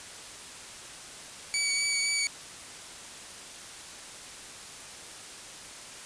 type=tone with vibrato; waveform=15% pulse; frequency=2271 Hz; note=C#7; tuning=41 cents sharp; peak=-19 dBFS; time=1.54-2.27 s; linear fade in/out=0 ms; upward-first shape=sine; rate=3.9 Hz; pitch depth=14 cents each way; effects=white hiss -44 dBFS RMS until 6.05 s + resampled to 22050 Hz